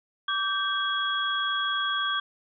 sine tone cluster, 1157 / 1567 / 3319 Hz, D6 / G6 / G#7, -26 / -1 / -2 cents, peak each -29 dBFS, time 0.28-2.2 s, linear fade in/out 5 ms, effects none

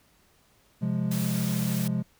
triangle chord, F minor, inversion second, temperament equal, 130.81 / 174.61 / 207.7 Hz, C3 / F3 / Ab3, 0 / 0 / 0 cents, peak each -28 / -27 / -27 dBFS, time 0.81-2.03 s, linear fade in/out 20 ms
white noise, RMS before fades -37 dBFS, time 1.11-1.88 s, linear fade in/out 5 ms
effects pink hiss -63 dBFS RMS until 2.19 s

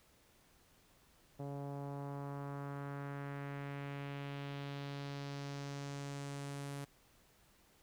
sawtooth tone with low-pass filter sweep, 141 Hz, C#3, 30 cents sharp, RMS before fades -44 dBFS, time 1.39-6.85 s, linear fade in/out 10 ms, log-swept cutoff 670 to 11000 Hz, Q 1.7, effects pink hiss -68 dBFS RMS until 7.82 s

